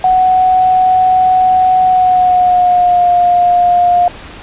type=tone with pitch glide; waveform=sine; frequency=742 to 708.5 Hz; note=F#5 to F5; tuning=+5 to +25 cents; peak=-6 dBFS; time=0.04-4.08 s; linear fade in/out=2 ms; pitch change=-80 cents; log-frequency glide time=1.84-3.08 s; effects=pink hiss -31 dBFS RMS until 4.42 s + resampled to 8000 Hz